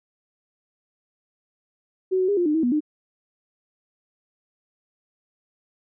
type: tone with pitch steps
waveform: sine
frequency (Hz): 374.4 / 371.4 / 406 / 351.2 / 301.6 / 321.6 / 244 / 302.7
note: F#4 / F#4 / G#4 / F4 / D4 / E4 / B3 / D#4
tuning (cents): +20 / +7 / -39 / +10 / +46 / -43 / -21 / -48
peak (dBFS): -18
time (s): 2.11-2.806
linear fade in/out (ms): 20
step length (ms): 87
effects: none

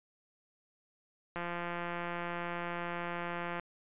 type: click train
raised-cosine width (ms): 0.5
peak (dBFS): -23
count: 388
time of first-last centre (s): 1.36-3.597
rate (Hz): 173
effects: resampled to 8000 Hz

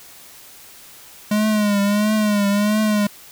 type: tone with vibrato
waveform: square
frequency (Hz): 208.1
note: G#3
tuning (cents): +4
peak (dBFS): -16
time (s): 1.31-3.07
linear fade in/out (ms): 5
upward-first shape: triangle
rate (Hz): 1.5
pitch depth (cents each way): 73
effects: white hiss -43 dBFS RMS until 3.31 s

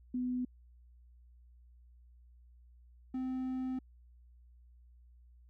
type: tone pair in turn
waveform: sine / triangle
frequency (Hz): 250 / 258.2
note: B3 / C4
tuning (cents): +21 / -23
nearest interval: minor second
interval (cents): 56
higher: second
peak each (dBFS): -32 / -32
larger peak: neither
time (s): 0.14-0.45 / 3.14-3.79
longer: second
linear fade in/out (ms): 5
effects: added 60 Hz sine -57 dBFS peak until 5.49 s

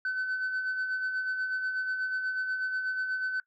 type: tone with tremolo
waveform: sine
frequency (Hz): 1517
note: F#6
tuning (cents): +43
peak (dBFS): -25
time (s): 0.05-3.4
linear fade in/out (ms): 2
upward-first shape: sine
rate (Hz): 8.2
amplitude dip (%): 50
effects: noise-tail reverb RT60 0.1 s tail -20 dB re dry + tanh soft clip ceiling -26 dBFS

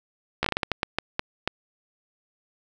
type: slowing click train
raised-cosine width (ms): 0.3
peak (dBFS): -7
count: 12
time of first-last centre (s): 0.43-1.476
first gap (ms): 14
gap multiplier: 1.35
effects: none

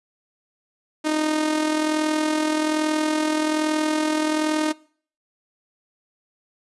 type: tone with amplitude modulation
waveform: sawtooth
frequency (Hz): 308.5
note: D#4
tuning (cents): -15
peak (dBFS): -14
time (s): 1.04-4.73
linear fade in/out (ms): 20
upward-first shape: sine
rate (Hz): 41.2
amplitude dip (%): 50
effects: noise-tail reverb RT60 0.5 s tail -23 dB re dry + resampled to 24000 Hz

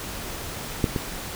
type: clicks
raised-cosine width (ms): 3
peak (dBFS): -6 / -11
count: 2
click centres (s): 0.842 / 0.962
effects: pink hiss -34 dBFS RMS until 1.35 s

